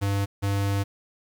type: tone pair in turn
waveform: square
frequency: 99.6 / 99.6 Hz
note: G2 / G2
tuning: +28 / +28 cents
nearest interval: unison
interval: 0 cents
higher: neither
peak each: -23 dBFS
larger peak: neither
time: 0.01-0.26 / 0.42-0.84 s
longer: second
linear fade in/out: 20 ms
effects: 9-bit